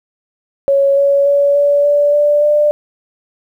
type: tone with pitch steps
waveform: sine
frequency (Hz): 554.4 / 560.8 / 567.4 / 574 / 580.6 / 587.4 / 594.2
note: C#5 / C#5 / C#5 / D5 / D5 / D5 / D5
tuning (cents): 0 / +20 / +40 / -40 / -20 / 0 / +20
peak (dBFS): -8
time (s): 0.68-2.71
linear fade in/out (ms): 0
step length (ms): 290
effects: 8-bit